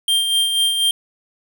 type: tone with tremolo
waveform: square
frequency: 3180 Hz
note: G7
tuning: 24 cents sharp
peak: -14 dBFS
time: 0.08-0.91 s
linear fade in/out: 2 ms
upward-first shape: sine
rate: 4.1 Hz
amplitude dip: 45%
effects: none